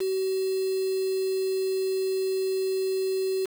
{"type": "tone with quantisation", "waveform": "sine", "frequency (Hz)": 380, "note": "F#4", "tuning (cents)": 46, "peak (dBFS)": -24, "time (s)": [0, 3.46], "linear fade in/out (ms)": 10, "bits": 6, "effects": []}